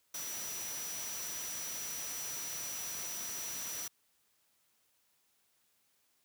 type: tone in noise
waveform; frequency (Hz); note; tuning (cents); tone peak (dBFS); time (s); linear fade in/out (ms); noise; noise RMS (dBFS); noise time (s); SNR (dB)
sine; 5870; F#8; -15; -41; 0.14-3.88; 5; white; -43; 0.14-3.88; -1
effects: white hiss -74 dBFS RMS until 6.24 s + high-pass 60 Hz 12 dB/octave